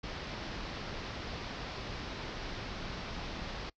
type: low-pass noise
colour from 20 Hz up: pink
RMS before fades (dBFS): -41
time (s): 0.03-3.7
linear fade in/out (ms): 10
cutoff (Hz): 5400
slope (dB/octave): 48
effects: noise-tail reverb RT60 0.1 s tail -24 dB re dry